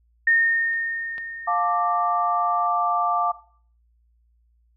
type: tone with exponential decay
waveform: sine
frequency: 1834 Hz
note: A#6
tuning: 29 cents flat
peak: -14 dBFS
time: 0.27-2.67 s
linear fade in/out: 5 ms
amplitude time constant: 520 ms
type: clicks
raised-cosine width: 0.3 ms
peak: -34 / -24 dBFS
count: 2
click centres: 0.735 / 1.181 s
type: chord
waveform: sine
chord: D minor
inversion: first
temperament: just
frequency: 704.8 / 881 / 1174.7 Hz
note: F5 / A5 / D6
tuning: +16 / +2 / 0 cents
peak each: -24 / -27 / -22 dBFS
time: 1.47-3.32 s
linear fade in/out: 10 ms
effects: noise-tail reverb RT60 0.5 s tail -17 dB re dry + added 58 Hz sine -59 dBFS peak until 4.76 s